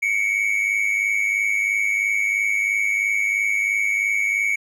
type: tone pair together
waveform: triangle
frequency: 2190 / 2293 Hz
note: C#7 / D7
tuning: -22 / -42 cents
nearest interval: minor second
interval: 80 cents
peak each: -19 dBFS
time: 0.02-4.56 s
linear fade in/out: 10 ms
effects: tanh soft clip ceiling -10 dBFS